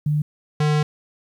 sine / square tone pair in turn, 149.6 / 150.64 Hz, D3 / D3, +32 / +44 cents, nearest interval unison, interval 12 cents, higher second, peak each -17 dBFS, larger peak neither, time 0.06-0.22 / 0.6-0.83 s, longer second, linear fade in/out 5 ms, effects low-pass 6000 Hz 12 dB/octave + 9-bit

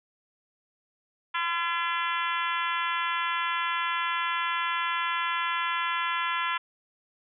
harmonic tone, 340 Hz, F4, 46 cents flat, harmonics 3 / 4 / 5 / 6 / 7 / 8 / 9 / 10, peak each -30 / -32 / -34 / -36 / -37 / -38 / -39 / -40 dBFS, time 1.34-6.58 s, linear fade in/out 10 ms, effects none

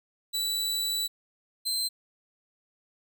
sawtooth tone pair in turn, 3951 / 4108 Hz, B7 / C8, 0 / -33 cents, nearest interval minor second, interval 67 cents, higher second, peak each -24 / -24 dBFS, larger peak neither, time 0.33-1.08 / 1.65-1.89 s, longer first, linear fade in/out 20 ms, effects none

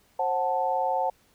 sine chord, F# diminished, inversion second, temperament equal with one note detuned, 532.4 / 740 / 880 Hz, C5 / F#5 / A5, +30 / 0 / 0 cents, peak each -29 / -27 / -27 dBFS, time 0.19-1.1 s, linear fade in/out 5 ms, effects pink hiss -63 dBFS RMS until 1.34 s

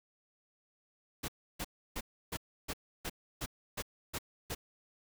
pink noise bursts, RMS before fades -38 dBFS, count 10, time 1.23-4.55 s, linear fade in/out 10 ms, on 53 ms, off 310 ms, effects none

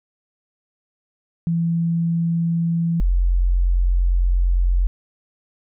sine tone pair in turn, 167.6 / 44.39 Hz, E3 / F1, +29 / +29 cents, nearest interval octave + major seventh, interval 2300 cents, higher first, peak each -17 / -14 dBFS, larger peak second, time 1.47-3 / 3-4.87 s, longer second, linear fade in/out 0 ms, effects none

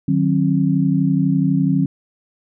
sine tone cluster, 152.9 / 184.9 / 269.2 Hz, D#3 / F#3 / C4, -30 / -1 / +49 cents, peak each -18 dBFS, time 0.08-1.86 s, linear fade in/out 5 ms, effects none

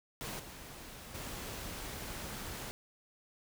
pink noise with level steps, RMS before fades -41 / -49 / -43 dBFS, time 0.21-2.71 s, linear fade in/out 0 ms, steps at 0.39 / 1.14 s, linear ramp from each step 10 ms, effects none

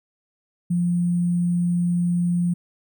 sine tone with sample-and-hold, 174.61 Hz, F3, in tune, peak -18 dBFS, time 0.7-2.54 s, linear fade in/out 10 ms, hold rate 8820 Hz, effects none

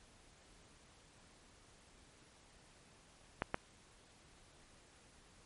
clicks, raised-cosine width 0.5 ms, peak -19 dBFS, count 2, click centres 3.421 / 3.544 s, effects pink hiss -64 dBFS RMS until 5.45 s + MP3 48 kbps

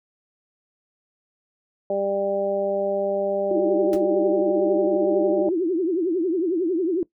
harmonic tone, 198.1 Hz, G3, 18 cents sharp, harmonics 1 / 2 / 3 / 4, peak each -34 / -27 / -22 / -33 dBFS, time 1.9-5.49 s, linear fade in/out 2 ms
sine tone with vibrato, 349.2 Hz, F4, in tune, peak -19 dBFS, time 3.51-7.03 s, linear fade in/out 2 ms, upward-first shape triangle, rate 11 Hz, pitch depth 210 cents each way
pink noise with exponential decay, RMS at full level -33 dBFS, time 3.93-4.02 s, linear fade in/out 1 ms, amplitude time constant 19 ms
effects noise-tail reverb RT60 0.1 s tail -19 dB re dry

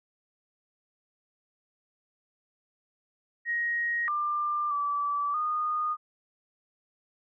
sine tone with pitch steps, 1882 / 1192 / 1156 / 1228 Hz, A#6 / D6 / D6 / D#6, +16 / +25 / -28 / -23 cents, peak -26 dBFS, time 3.45-5.97 s, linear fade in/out 50 ms, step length 630 ms, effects none

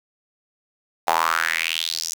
square tone with high-pass filter sweep, 40.92 Hz, E1, 12 cents flat, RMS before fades -23 dBFS, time 1.07-2.14 s, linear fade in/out 10 ms, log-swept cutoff 770 to 6400 Hz, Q 4.6, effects 7-bit

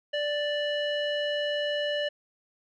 square tone with low-pass filter, 587.3 Hz, D5, in tune, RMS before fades -29 dBFS, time 0.13-2.09 s, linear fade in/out 10 ms, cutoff 2800 Hz, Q 3.2, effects none

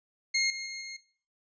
20% pulse tone with level steps, 2141 Hz, C7, 39 cents sharp, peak -19 / -29 / -31 / -33 dBFS, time 0.34-0.97 s, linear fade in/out 10 ms, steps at 0.5 / 0.66 / 0.81 s, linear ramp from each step 2 ms, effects noise-tail reverb RT60 0.5 s tail -18 dB re dry + resampled to 16000 Hz

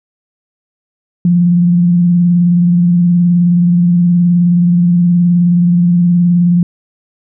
sine tone with vibrato, 174.61 Hz, F3, in tune, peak -6 dBFS, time 1.25-6.63 s, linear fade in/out 2 ms, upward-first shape square, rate 19 Hz, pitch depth 27 cents each way, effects none

